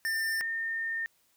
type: tone pair in turn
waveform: square / sine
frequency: 1796 / 1819 Hz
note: A6 / A#6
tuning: +35 / -43 cents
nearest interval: unison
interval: 22 cents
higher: second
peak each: -29 / -30 dBFS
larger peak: first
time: 0.05-0.41 / 0.41-1.06 s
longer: second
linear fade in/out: 0 ms
effects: white hiss -69 dBFS RMS until 1.36 s